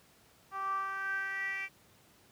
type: tone with band-pass filter sweep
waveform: 10% pulse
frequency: 388.9 Hz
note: G4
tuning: 14 cents flat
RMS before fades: -36 dBFS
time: 0.51-1.69 s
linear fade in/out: 50 ms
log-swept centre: 1000 to 2300 Hz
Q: 7.5
effects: pink hiss -63 dBFS RMS until 2.31 s + high-pass 80 Hz 12 dB/octave